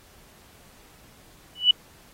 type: tone with exponential growth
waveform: sine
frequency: 2960 Hz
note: F#7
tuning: in tune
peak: -9 dBFS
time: 1.55-1.71 s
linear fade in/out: 5 ms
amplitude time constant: 34 ms
effects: pink hiss -54 dBFS RMS until 2.13 s + AAC 48 kbps